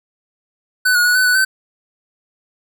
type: tone with pitch steps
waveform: square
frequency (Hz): 1501 / 1445 / 1466 / 1508 / 1483 / 1535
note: F#6 / F#6 / F#6 / F#6 / F#6 / G6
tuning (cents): +24 / -41 / -16 / +32 / +4 / -37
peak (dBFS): -12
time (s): 0.85-1.45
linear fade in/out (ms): 10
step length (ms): 100
effects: none